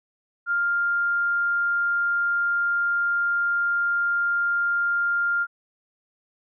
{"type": "tone", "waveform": "sine", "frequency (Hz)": 1400, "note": "F6", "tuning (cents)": 4, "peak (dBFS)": -20, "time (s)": [0.46, 5.47], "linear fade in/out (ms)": 50, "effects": []}